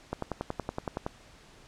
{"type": "click train", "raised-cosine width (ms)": 1, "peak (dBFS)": -17, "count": 11, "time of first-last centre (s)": [0.13, 1.065], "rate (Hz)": 10.7, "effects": ["pink hiss -55 dBFS RMS until 1.67 s", "low-pass 7000 Hz 12 dB/octave"]}